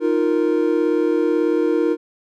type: chord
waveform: triangle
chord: Eb suspended second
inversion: none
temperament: equal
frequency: 311.1 / 349.2 / 466.2 Hz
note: Eb4 / F4 / Bb4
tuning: 0 / 0 / 0 cents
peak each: -18 dBFS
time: 0-1.97 s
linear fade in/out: 50 ms
effects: none